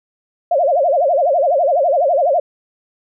sine tone with vibrato, 619 Hz, D#5, 9 cents flat, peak -11 dBFS, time 0.51-2.4 s, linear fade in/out 5 ms, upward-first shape sine, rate 12 Hz, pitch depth 260 cents each way, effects none

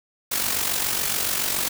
white noise with amplitude modulation, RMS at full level -22 dBFS, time 0.31-1.69 s, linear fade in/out 10 ms, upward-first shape sine, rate 47.1 Hz, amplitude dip 55%, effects none

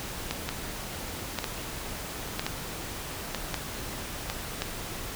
two click trains, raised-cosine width 0.2 ms, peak -11 / -12 dBFS, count 5 / 5, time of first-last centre 0.31-4.62 / 0.49-4.3 s, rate 0.928 / 1.05 Hz, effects pink hiss -37 dBFS RMS until 5.15 s

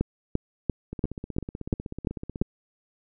two click trains, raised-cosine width 3 ms, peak -10 / -21 dBFS, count 8 / 25, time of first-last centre 0.01-2.415 / 0.93-2.421 s, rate 2.91 / 16.1 Hz, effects none

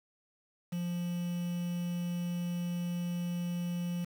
triangle tone with quantisation, 174.61 Hz, F3, in tune, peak -30 dBFS, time 0.72-4.05 s, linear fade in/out 10 ms, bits 8, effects none

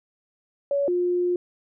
sine tone pair in turn, 564 / 355.3 Hz, C#5 / F4, +30 / +30 cents, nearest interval minor sixth, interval 800 cents, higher first, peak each -20 dBFS, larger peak neither, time 0.71-0.88 / 0.88-1.36 s, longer second, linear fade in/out 2 ms, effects none

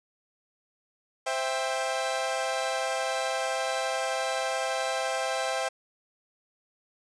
sawtooth chord, C major, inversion none, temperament equal with one note detuned, 523.3 / 659.3 / 790.8 Hz, C5 / E5 / G5, 0 / 0 / +15 cents, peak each -28 dBFS, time 1.26-5.69 s, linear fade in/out 10 ms, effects resampled to 22050 Hz + 9-bit

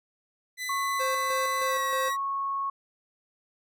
sawtooth tone with pitch glide, 2004 to 1917.9 Hz, B6 to A#6, +25 to +49 cents, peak -28 dBFS, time 0.57-2.17 s, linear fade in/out 50 ms, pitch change -76 cents, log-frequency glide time 1.65-1.81 s
sine tone, 1100 Hz, C#6, 14 cents flat, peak -27 dBFS, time 0.69-2.7 s, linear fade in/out 5 ms
square tone with tremolo, 523.3 Hz, C5, in tune, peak -30 dBFS, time 0.99-2.11 s, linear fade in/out 20 ms, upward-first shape square, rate 3.2 Hz, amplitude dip 50%
effects none

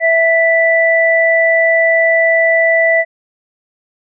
sine tone pair together, 659.3 / 1975.7 Hz, E5 / B6, 0 / 0 cents, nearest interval octave + perfect fifth, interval 1900 cents, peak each -11 dBFS, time 0-3.05 s, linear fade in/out 50 ms, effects none

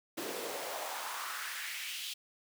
pink noise with high-pass filter sweep, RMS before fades -40 dBFS, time 0.17-2.14 s, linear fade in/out 10 ms, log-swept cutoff 310 to 3400 Hz, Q 2.6, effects none

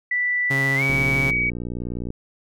sine tone with pitch glide, 1972 to 2265 Hz, B6 to C#7, -3 to +37 cents, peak -19 dBFS, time 0.11-1.5 s, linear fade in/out 5 ms, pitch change +240 cents, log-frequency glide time 0.75-0.83 s
sawtooth tone with vibrato, 136 Hz, C#3, 33 cents flat, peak -19 dBFS, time 0.5-1.31 s, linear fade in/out 10 ms, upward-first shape square, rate 14 Hz, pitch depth 12 cents each way
click train, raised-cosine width 3 ms, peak -17 dBFS, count 73, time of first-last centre 0.9-2.104 s, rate 59.8 Hz
effects none

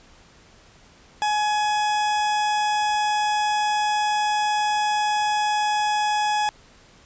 40% pulse tone, 842 Hz, G#5, 24 cents sharp, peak -19 dBFS, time 1.22-6.49 s, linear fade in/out 0 ms, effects pink hiss -52 dBFS RMS until 7.05 s + resampled to 16000 Hz

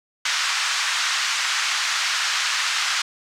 pink band-pass noise, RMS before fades -23 dBFS, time 0.25-3.02 s, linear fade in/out 5 ms, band 1200 to 6800 Hz, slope 24 dB/octave, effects none

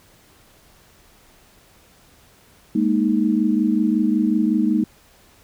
sine chord, Ab suspended second, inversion none, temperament equal, 207.7 / 233.1 / 311.1 Hz, Ab3 / Bb3 / Eb4, 0 / 0 / 0 cents, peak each -20 dBFS, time 2.75-4.84 s, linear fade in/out 5 ms, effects pink hiss -53 dBFS RMS until 5.43 s

